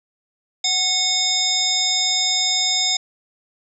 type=harmonic tone with a mistuned harmonic; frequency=730 Hz; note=F#5; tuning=24 cents flat; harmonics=1 / 3 / 5 / 7 / 9 / 10; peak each=-31 / -28 / -21 / -21 / -30 / -25 dBFS; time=0.64-2.97 s; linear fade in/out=5 ms; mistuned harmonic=1; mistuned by=+33 cents; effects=none